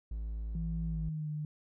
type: tone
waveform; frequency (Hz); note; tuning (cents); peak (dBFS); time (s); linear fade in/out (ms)
triangle; 54.6; A1; -13; -33; 0.11-1.09; 5
type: tone with pitch glide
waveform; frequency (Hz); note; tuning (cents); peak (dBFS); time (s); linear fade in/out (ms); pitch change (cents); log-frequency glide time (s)
sine; 164.81 to 151.13; E3 to D3; 0 to +50; -34; 0.55-1.45; 2; -150; 0.84-1.29
effects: none